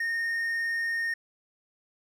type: tone with vibrato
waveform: triangle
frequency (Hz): 1839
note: A#6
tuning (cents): -24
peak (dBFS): -25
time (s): 0-1.14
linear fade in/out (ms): 5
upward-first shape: triangle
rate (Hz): 20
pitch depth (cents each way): 18
effects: none